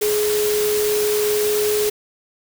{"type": "tone in noise", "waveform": "sine", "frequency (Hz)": 420.8, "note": "G#4", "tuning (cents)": 23, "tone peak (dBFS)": -17, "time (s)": [0.01, 1.9], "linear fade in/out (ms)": 10, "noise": "white", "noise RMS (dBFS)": -25, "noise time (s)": [0.01, 1.9], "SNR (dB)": 5, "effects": []}